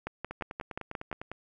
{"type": "two click trains", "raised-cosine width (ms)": 0.5, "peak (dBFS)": [-19, -23], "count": [7, 11], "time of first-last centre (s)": [[0.07, 1.128], [0.31, 1.316]], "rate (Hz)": [5.67, 9.94], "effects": []}